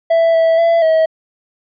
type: tone with pitch steps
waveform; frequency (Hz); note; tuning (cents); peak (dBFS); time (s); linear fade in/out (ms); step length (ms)
triangle; 662 / 655 / 670 / 641; E5 / E5 / E5 / E5; +7 / -11 / +28 / -49; -7; 0.1-1.06; 10; 240
effects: resampled to 11025 Hz